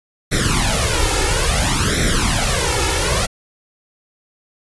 pink noise with flanger, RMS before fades -17 dBFS, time 0.31-3.27 s, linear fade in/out 20 ms, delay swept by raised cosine 0.52 to 2.32 ms, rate 0.59 Hz, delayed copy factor +0.9, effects resampled to 24000 Hz

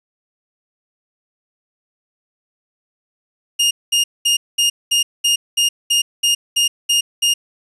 sawtooth tone bursts, 2837 Hz, F7, 27 cents sharp, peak -9 dBFS, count 12, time 3.59-7.34 s, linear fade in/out 10 ms, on 120 ms, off 210 ms, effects resampled to 24000 Hz + 8-bit

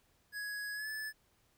square tone with pitch glide, 1671 to 1734.9 Hz, G#6 to A6, +10 to -25 cents, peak -39 dBFS, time 0.32-1.13 s, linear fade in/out 50 ms, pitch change +65 cents, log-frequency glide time 0.74-0.88 s, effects pink hiss -72 dBFS RMS until 1.57 s

